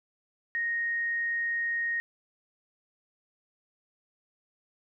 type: tone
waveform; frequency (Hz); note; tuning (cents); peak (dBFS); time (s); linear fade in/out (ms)
sine; 1864.7; A#6; 0; -27; 0.55-2; 0
effects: none